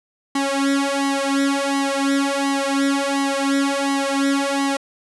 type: tone with flanger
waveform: sawtooth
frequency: 276.7 Hz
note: C#4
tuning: 3 cents flat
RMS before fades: -20 dBFS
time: 0.35-4.77 s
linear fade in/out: 5 ms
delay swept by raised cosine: 0.98 to 3.08 ms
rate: 1.4 Hz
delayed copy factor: +0.95
effects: resampled to 24000 Hz